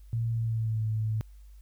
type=tone with pitch glide; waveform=sine; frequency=115.1 to 109.33 Hz; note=A#2 to A2; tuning=-22 to -11 cents; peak=-26 dBFS; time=0.13-1.21 s; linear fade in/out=0 ms; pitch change=-89 cents; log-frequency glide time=0.31-0.86 s; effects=added 50 Hz sine -47 dBFS peak until 1.61 s + white hiss -69 dBFS RMS until 1.61 s